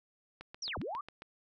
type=click train; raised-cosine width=0.3 ms; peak=-30 dBFS; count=7; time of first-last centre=0.41-1.221 s; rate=7.4 Hz
type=linear two-way sweep; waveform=sine; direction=down then up; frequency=5920 to 51.2 to 1235 Hz; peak=-36 dBFS; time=0.62-1.01 s; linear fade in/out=5 ms; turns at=0.78 s
effects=none